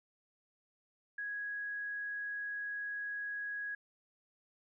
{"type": "tone", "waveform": "sine", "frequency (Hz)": 1661.2, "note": "G#6", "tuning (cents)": 0, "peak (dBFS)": -37, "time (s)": [1.18, 3.75], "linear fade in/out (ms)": 5, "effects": []}